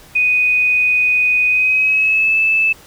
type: tone with pitch glide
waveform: sine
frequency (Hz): 2489 to 2625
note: D#7 to E7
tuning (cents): 0 to -8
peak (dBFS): -11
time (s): 0.15-2.73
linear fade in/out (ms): 10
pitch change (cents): +92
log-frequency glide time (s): 1.48-2.38
effects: pink hiss -43 dBFS RMS until 2.86 s